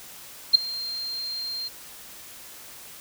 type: tone with ADSR envelope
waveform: sine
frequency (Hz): 4186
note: C8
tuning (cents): 0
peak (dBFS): -7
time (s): 0.53-1.69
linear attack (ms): 21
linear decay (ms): 6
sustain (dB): -22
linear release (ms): 20
effects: white hiss -44 dBFS RMS until 3 s